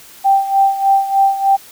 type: tone with tremolo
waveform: sine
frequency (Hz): 784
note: G5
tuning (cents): 0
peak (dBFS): -7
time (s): 0.24-1.57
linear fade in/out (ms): 20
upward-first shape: sine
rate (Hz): 3.3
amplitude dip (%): 75
effects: white hiss -40 dBFS RMS until 1.71 s